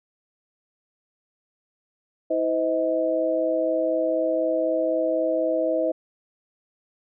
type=tone cluster; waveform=sine; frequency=323.5 / 511 / 635 Hz; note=E4 / C5 / D#5; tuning=-32 / -41 / +35 cents; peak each=-27 / -25 / -23 dBFS; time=2.3-5.92 s; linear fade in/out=10 ms; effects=none